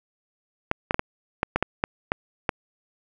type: clicks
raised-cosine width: 0.5 ms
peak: -6 dBFS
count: 10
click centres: 0.714 / 0.909 / 0.944 / 0.994 / 1.431 / 1.56 / 1.626 / 1.839 / 2.119 / 2.492 s
effects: none